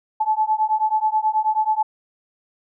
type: beating tone pair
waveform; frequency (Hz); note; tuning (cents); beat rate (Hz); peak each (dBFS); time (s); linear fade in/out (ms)
sine; 861 / 870.3; A5 / A5; -38 / -19; 9.3; -20; 0.2-1.83; 10
effects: none